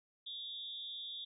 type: tone with amplitude modulation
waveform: sine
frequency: 3514 Hz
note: A7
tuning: 3 cents flat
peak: -38 dBFS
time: 0.26-1.25 s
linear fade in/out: 10 ms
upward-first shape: sine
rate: 257 Hz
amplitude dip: 95%
effects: none